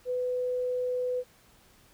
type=tone; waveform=sine; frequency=499.5 Hz; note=B4; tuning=20 cents sharp; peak=-27 dBFS; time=0.05-1.24 s; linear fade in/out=50 ms; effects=pink hiss -60 dBFS RMS until 1.93 s